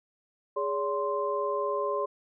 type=tone cluster; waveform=sine; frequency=412.9 / 569 / 1044 Hz; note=G#4 / C#5 / C6; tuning=-10 / +45 / -4 cents; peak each=-31 dBFS; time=0.56-2.06 s; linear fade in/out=10 ms; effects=none